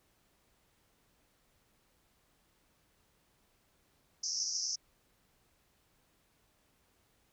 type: band-pass noise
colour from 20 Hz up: pink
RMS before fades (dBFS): -36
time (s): 4.23-4.76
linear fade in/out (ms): 10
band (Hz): 5100 to 6200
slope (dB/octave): 96
effects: pink hiss -72 dBFS RMS until 7.32 s

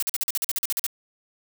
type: noise bursts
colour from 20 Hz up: blue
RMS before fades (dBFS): -25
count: 13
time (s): 0-0.865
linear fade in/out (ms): 0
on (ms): 25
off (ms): 45
effects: none

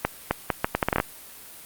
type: accelerating click train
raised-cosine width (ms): 0.5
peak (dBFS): -5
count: 11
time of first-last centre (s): 0.05-1.001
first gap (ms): 260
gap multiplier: 0.74
effects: white hiss -44 dBFS RMS until 1.65 s + Opus 32 kbps

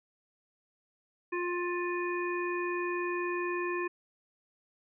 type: harmonic tone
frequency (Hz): 352.7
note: F4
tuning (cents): +17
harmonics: 1 / 3 / 5 / 7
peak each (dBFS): -32 / -37 / -39 / -40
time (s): 1.32-3.88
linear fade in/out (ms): 10
effects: none

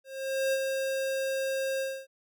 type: tone with ADSR envelope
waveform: square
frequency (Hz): 535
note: C5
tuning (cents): +38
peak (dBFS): -25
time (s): 0.04-2.07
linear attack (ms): 490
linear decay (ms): 45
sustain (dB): -4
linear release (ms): 270
effects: none

